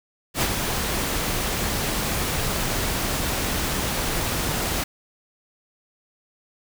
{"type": "noise with ADSR envelope", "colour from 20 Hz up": "pink", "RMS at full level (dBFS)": -20, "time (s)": [0.34, 4.84], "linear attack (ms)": 78, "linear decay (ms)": 56, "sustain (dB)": -5, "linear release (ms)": 7, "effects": []}